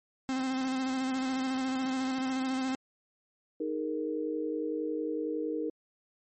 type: tone with vibrato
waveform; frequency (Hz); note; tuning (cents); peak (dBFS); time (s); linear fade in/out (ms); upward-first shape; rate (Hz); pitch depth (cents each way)
45% pulse; 261.6; C4; 0; -29; 0.29-2.75; 0; square; 14; 21
type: chord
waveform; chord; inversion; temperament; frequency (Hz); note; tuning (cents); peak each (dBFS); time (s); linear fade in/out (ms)
sine; D# suspended fourth; none; equal; 311.1 / 415.3 / 466.2; D#4 / G#4 / A#4; 0 / 0 / 0; -33 / -38 / -34; 3.6-5.7; 5
effects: MP3 32 kbps